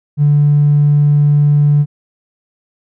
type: tone with tanh clipping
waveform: triangle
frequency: 146.3 Hz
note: D3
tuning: 6 cents flat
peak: -6 dBFS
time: 0.17-1.86 s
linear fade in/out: 50 ms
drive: 1 dB
effects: none